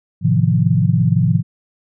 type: chord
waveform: sine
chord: F dominant seventh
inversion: first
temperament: just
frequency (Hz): 109.13 / 130.96 / 157.15 / 174.61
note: A2 / C3 / Eb3 / F3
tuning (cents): -14 / +2 / +18 / 0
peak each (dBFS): -17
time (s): 0.21-1.43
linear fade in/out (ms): 50
effects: none